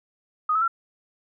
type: tone with pitch steps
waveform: sine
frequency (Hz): 1244.5 / 1301.1 / 1360.3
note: D#6 / E6 / F6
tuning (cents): 0 / -23 / -46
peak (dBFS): -19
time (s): 0.49-0.679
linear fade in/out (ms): 5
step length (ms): 63
effects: none